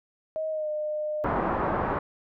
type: tone with pitch glide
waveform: sine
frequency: 630 to 606.8 Hz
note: D#5 to D#5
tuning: +21 to -44 cents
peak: -27 dBFS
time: 0.36-1.24 s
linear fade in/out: 0 ms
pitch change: -65 cents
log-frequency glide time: 0.5-0.69 s
type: low-pass noise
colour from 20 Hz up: white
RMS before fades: -27 dBFS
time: 1.24-1.99 s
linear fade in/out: 5 ms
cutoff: 1200 Hz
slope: 24 dB/octave
effects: none